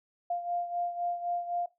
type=beating tone pair; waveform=sine; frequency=698.5 / 702.4 Hz; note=F5 / F5; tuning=0 / +10 cents; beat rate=3.9 Hz; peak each=-31 / -37 dBFS; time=0.3-1.66 s; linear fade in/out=5 ms; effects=noise-tail reverb RT60 0.2 s tail -18 dB re dry